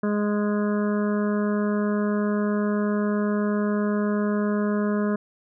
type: harmonic tone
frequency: 207.7 Hz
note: G#3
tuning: in tune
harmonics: 1 / 2 / 3 / 5 / 6 / 7 / 8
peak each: -22 / -28 / -32 / -36 / -38 / -39 / -40 dBFS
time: 0.03-5.16 s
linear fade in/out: 5 ms
effects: none